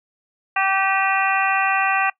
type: harmonic tone with a mistuned harmonic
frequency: 386.8 Hz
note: G4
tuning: 23 cents flat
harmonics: 2 / 3 / 4 / 5 / 6 / 7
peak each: -21 / -23 / -24 / -25 / -26 / -26 dBFS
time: 0.56-2.1 s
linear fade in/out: 5 ms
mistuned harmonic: 6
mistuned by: +82 cents
effects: noise-tail reverb RT60 0.1 s tail -22 dB re dry